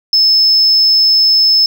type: tone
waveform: sine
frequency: 5230 Hz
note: E8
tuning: 15 cents flat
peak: -5 dBFS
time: 0.13-1.66 s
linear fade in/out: 2 ms
effects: tanh soft clip ceiling -3 dBFS + 7-bit